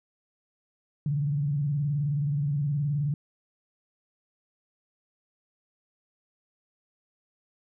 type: tone with vibrato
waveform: sine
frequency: 144.4 Hz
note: D3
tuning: 29 cents flat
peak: -24 dBFS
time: 1.06-3.14 s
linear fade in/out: 2 ms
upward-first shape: square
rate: 19 Hz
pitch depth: 84 cents each way
effects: none